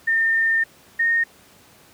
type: tone pair in turn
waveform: sine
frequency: 1812 / 1844.7 Hz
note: A#6 / A#6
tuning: -50 / -19 cents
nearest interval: unison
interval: 31 cents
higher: second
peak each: -16 dBFS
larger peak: neither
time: 0.07-0.64 / 0.99-1.24 s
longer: first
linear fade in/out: 10 ms
effects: pink hiss -51 dBFS RMS until 1.93 s + high-pass 100 Hz 12 dB/octave